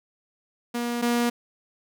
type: tone pair in turn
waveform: sawtooth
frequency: 238.7 / 238.7 Hz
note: A#3 / A#3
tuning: +41 / +41 cents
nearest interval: unison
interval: 0 cents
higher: neither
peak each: -22 / -17 dBFS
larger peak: second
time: 0.74-1.02 / 1.02-1.3 s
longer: neither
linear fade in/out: 10 ms
effects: none